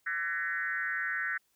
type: tone with frequency modulation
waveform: sine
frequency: 1684 Hz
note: G#6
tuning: 24 cents sharp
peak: -30 dBFS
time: 0.06-1.38 s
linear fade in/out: 10 ms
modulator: 166 Hz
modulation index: 1.7
effects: white hiss -73 dBFS RMS until 1.55 s